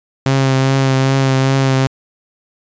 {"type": "tone with vibrato", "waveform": "sawtooth", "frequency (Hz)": 133.9, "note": "C3", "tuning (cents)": 40, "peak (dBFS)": -7, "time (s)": [0.26, 1.87], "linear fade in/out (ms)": 2, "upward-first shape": "triangle", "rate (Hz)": 2.5, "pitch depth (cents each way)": 23, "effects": ["resampled to 16000 Hz"]}